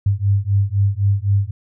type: beating tone pair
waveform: sine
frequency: 98 / 101.9 Hz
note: G2 / G#2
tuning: 0 / -32 cents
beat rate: 3.9 Hz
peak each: -17 dBFS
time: 0.06-1.51 s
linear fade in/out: 5 ms
effects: none